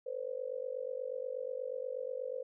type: tone with amplitude modulation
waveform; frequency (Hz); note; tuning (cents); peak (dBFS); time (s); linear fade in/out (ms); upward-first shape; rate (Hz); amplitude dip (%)
sine; 512; C5; -38; -32; 0.06-2.43; 10; sine; 48.3; 95
effects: none